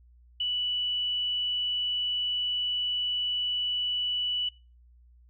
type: tone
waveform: sine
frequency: 2960 Hz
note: F#7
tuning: in tune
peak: -26 dBFS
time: 0.4-4.49 s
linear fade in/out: 5 ms
effects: noise-tail reverb RT60 0.3 s tail -21 dB re dry + added 60 Hz sine -54 dBFS peak until 5.29 s